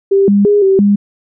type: tone with pitch steps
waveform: sine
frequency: 393.1 / 202 / 411.2 / 385.8 / 203.1 Hz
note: G4 / G#3 / G#4 / G4 / G#3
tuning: +5 / -48 / -17 / -28 / -38 cents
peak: -6 dBFS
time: 0.11-0.96 s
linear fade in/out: 10 ms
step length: 170 ms
effects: none